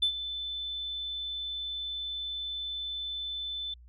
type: tone with ADSR envelope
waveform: sine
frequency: 3520 Hz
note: A7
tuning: in tune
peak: -20 dBFS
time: 0.02-3.74 s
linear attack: 9 ms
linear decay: 87 ms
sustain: -13 dB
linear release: 4 ms
effects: tanh soft clip ceiling -19 dBFS + added 60 Hz sine -50 dBFS peak until 3.88 s